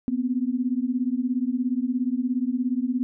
sine beating tone pair, 242.5 / 259.5 Hz, B3 / C4, -31 / -14 cents, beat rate 17 Hz, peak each -25 dBFS, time 0.08-3.03 s, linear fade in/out 0 ms, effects none

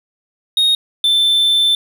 triangle tone pair in turn, 3729 / 3540 Hz, A#7 / A7, 0 / +10 cents, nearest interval minor second, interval 90 cents, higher first, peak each -9 dBFS, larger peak neither, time 0.57-0.75 / 1.04-1.75 s, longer second, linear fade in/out 2 ms, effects none

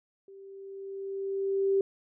sine tone with level ramp, 390.9 Hz, G4, 5 cents flat, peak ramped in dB -47 to -21 dBFS, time 0.28-1.81 s, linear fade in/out 2 ms, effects none

